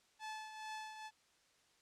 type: tone with tremolo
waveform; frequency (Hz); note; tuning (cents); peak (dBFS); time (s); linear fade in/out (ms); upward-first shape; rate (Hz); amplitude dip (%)
sawtooth; 867; A5; -26; -39; 0.19-1.11; 50; triangle; 2.3; 60
effects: white hiss -72 dBFS RMS until 1.81 s + low-pass 7000 Hz 12 dB/octave